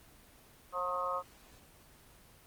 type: harmonic tone with a mistuned harmonic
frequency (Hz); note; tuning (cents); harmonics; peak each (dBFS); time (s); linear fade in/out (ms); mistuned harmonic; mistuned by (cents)
179.5; F3; +48; 3 / 4 / 5 / 6 / 7; -38 / -44 / -44 / -36 / -36; 0.72-1.23; 50; 5; +37
effects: pink hiss -59 dBFS RMS until 2.46 s + Opus 24 kbps